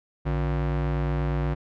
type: ring-modulated tone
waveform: square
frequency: 104.4 Hz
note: G#2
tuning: 10 cents sharp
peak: -21 dBFS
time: 0.25-1.55 s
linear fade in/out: 20 ms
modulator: 44.2 Hz
effects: low-pass 2000 Hz 12 dB/octave

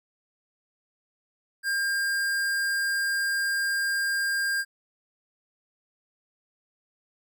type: tone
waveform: square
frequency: 1604 Hz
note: G6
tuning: 39 cents sharp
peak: -25 dBFS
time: 1.63-4.65 s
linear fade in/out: 50 ms
effects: none

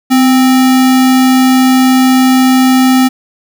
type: tone with sample-and-hold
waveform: sine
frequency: 256.9 Hz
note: C4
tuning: 32 cents flat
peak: -4 dBFS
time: 0.1-3.09 s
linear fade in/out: 20 ms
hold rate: 1050 Hz
effects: none

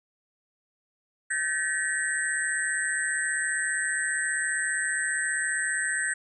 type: tone cluster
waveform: sine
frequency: 1541 / 1742 / 1897 / 8170 Hz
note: G6 / A6 / A#6 / C9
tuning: -30 / -18 / +30 / -42 cents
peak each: -31 dBFS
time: 1.3-6.14 s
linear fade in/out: 10 ms
effects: none

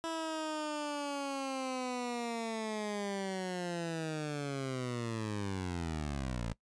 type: linear sweep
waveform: 15% pulse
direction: down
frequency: 329.6 to 54 Hz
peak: -29 dBFS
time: 0.04-6.53 s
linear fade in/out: 0 ms
effects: noise-tail reverb RT60 0.1 s tail -20 dB re dry + resampled to 22050 Hz

